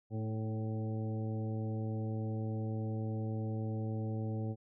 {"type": "harmonic tone with a mistuned harmonic", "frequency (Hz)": 110, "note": "A2", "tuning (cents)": 0, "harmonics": [1, 2, 3, 4, 5, 7], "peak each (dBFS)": [-35, -41, -45, -47, -49, -52], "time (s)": [0.1, 4.56], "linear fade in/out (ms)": 50, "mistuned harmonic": 3, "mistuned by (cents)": -18, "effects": []}